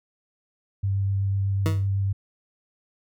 sine tone with vibrato, 98.2 Hz, G2, 4 cents sharp, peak -21 dBFS, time 0.83-2.13 s, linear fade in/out 10 ms, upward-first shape sine, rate 8 Hz, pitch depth 10 cents each way
20% pulse tone with exponential decay, 160 Hz, D#3, 49 cents sharp, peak -16 dBFS, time 1.66-1.87 s, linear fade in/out 0 ms, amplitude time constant 45 ms
effects none

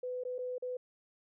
sine tone with dropouts, 501 Hz, B4, 25 cents sharp, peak -35 dBFS, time 0.03-0.77 s, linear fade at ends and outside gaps 5 ms, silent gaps 0.237-0.25 / 0.383-0.388 / 0.582-0.623 s, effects none

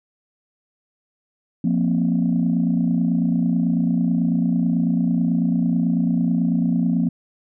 sine chord, F suspended fourth, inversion none, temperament just, 174.61 / 232.8 / 261.9 Hz, F3 / Bb3 / C4, 0 / -2 / +2 cents, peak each -19 / -20 / -22 dBFS, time 1.64-7.09 s, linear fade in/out 5 ms, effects tanh soft clip ceiling -10 dBFS

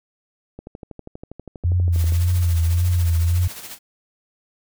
click train, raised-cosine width 2 ms, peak -22 dBFS, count 20, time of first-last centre 0.59-2.122 s, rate 12.4 Hz
sine tone with vibrato, 86 Hz, F2, 26 cents flat, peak -15 dBFS, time 1.64-3.48 s, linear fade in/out 10 ms, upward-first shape triangle, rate 1.8 Hz, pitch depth 82 cents each way
white noise with tremolo, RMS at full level -34 dBFS, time 1.92-3.79 s, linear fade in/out 50 ms, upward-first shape sine, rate 14 Hz, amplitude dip 55%
effects none

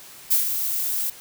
violet noise with ADSR envelope, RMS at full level -17 dBFS, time 0.3-1.1 s, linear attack 18 ms, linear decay 130 ms, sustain -8 dB, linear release 4 ms, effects white hiss -44 dBFS RMS until 1.2 s

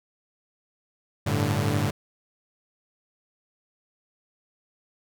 sawtooth chord, G suspended second, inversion none, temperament equal with one note detuned, 98 / 110 / 145.48 Hz, G2 / A2 / D3, 0 / 0 / -16 cents, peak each -23 dBFS, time 1.26-1.91 s, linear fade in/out 10 ms, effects none

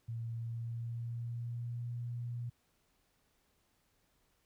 sine tone with pitch glide, 115.3 to 119.85 Hz, A#2 to A#2, -19 to +48 cents, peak -37 dBFS, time 0.08-2.5 s, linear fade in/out 10 ms, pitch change +67 cents, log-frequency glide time 0.34-1.9 s, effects pink hiss -75 dBFS RMS until 4.45 s

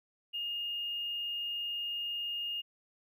triangle tone with hard clipping, 2839 Hz, F7, 28 cents sharp, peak -34 dBFS, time 0.33-2.62 s, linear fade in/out 20 ms, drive 3 dB, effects none

